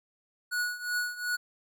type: tone with tremolo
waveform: square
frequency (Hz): 1463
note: F#6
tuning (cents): -20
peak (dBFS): -27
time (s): 0.51-1.37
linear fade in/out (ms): 20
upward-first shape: triangle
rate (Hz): 2.7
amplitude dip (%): 85
effects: none